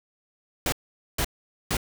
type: noise bursts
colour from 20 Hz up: pink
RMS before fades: -25 dBFS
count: 3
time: 0.66-1.769 s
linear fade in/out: 2 ms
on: 63 ms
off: 460 ms
effects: none